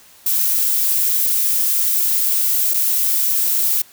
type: noise with dropouts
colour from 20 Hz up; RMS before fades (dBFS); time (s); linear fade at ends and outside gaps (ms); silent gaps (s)
violet; -17; 0.26-3.82; 5; 2.737-2.741
effects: white hiss -47 dBFS RMS until 3.92 s